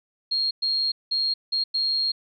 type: tone bursts at uneven times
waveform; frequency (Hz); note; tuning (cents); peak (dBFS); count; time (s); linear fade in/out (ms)
sine; 4248; C8; +25; -21; 5; 0.31-0.51 / 0.62-0.92 / 1.11-1.34 / 1.52-1.64 / 1.74-2.12; 10
effects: none